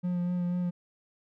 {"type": "tone with vibrato", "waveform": "triangle", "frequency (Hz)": 177.3, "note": "F3", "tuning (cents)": 26, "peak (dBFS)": -25, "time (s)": [0.03, 0.71], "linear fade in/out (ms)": 20, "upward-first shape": "sine", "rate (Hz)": 4.1, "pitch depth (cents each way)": 17, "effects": []}